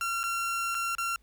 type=tone with dropouts; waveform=30% pulse; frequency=1369 Hz; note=F6; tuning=35 cents flat; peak=-26 dBFS; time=0.01-1.16 s; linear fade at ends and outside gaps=1 ms; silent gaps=0.232-0.238 / 0.746-0.75 / 0.951-0.983 s; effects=added 53 Hz sine -59 dBFS peak until 1.22 s + pink hiss -70 dBFS RMS until 1.22 s